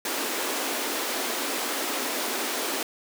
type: high-pass noise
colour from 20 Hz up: pink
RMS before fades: -29 dBFS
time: 0.05-2.83 s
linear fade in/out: 2 ms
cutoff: 250 Hz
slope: 48 dB/octave
effects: none